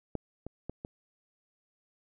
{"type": "clicks", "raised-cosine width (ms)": 2, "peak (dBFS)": [-19, -26, -23, -25], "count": 4, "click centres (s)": [0.153, 0.466, 0.696, 0.849], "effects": []}